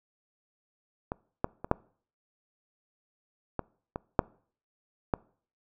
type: clicks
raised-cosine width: 1 ms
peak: -18 / -12 / -22 / -8 / -16 / -19 / -6 / -11 dBFS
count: 8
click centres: 1.119 / 1.444 / 1.645 / 1.714 / 3.593 / 3.959 / 4.192 / 5.138 s
effects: noise-tail reverb RT60 0.5 s tail -24 dB re dry